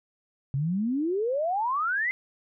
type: exponential sweep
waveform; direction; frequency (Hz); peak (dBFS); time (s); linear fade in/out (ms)
sine; up; 130.81 to 2093; -24; 0.54-2.11; 0
effects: none